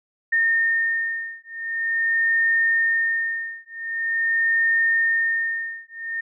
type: beating tone pair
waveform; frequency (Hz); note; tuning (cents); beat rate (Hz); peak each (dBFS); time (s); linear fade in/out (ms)
sine; 1826 / 1826.45; A#6 / A#6; -36 / -36; 0.45; -22 / -22; 0.32-6.21; 10
effects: none